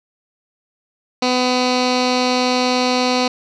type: tone with low-pass filter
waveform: 15% pulse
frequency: 251.3 Hz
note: B3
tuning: 30 cents sharp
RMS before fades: -17 dBFS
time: 1.22-3.28 s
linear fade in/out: 5 ms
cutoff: 4700 Hz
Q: 3.1
effects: none